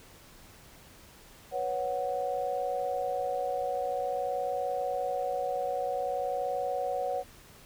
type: chord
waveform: sine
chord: B suspended second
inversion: none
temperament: equal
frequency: 493.9 / 554.4 / 740 Hz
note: B4 / C#5 / F#5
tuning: 0 / 0 / 0 cents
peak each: -35 / -33 / -32 dBFS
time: 1.51-7.24 s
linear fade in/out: 50 ms
effects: pink hiss -54 dBFS RMS until 7.65 s